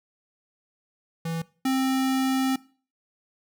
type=tone pair in turn; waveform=square; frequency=164.81 / 263.7 Hz; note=E3 / C4; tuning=0 / +14 cents; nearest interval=minor sixth; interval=814 cents; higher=second; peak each=-28 / -22 dBFS; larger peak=second; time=1.25-1.42 / 1.65-2.56 s; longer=second; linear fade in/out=5 ms; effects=noise-tail reverb RT60 0.4 s tail -21 dB re dry